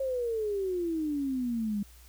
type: exponential sweep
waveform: sine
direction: down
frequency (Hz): 544 to 199.7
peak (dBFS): -28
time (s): 0-1.83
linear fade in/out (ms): 5
effects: added 60 Hz sine -52 dBFS peak until 2.08 s + white hiss -58 dBFS RMS until 2.08 s